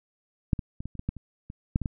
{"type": "clicks", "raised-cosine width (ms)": 5, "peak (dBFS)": [-9, -19, -23, -22, -30, -22, -15, -28, -26, -10, -18, -17], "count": 12, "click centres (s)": [0.532, 0.592, 0.805, 0.856, 0.953, 0.994, 1.09, 1.167, 1.501, 1.759, 1.817, 1.858], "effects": []}